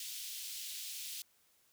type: high-pass noise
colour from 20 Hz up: pink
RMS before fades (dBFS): -44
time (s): 0-1.22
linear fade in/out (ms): 2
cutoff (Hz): 3000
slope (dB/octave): 24
effects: white hiss -71 dBFS RMS until 1.72 s